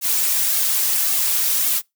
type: noise with flanger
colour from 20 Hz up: blue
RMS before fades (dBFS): -19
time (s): 0.01-1.82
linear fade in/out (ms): 50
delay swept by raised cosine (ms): 2 to 4.6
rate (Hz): 1.8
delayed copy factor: -1
effects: noise-tail reverb RT60 0.2 s tail -26 dB re dry